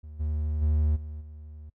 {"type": "tone with level steps", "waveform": "triangle", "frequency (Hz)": 76, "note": "D#2", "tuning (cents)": -40, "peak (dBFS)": [-38, -24, -19, -33, -39], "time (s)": [0.03, 1.7], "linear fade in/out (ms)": 10, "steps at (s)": [0.19, 0.61, 0.95, 1.2], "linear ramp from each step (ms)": 20, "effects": ["noise-tail reverb RT60 0.1 s tail -25 dB re dry"]}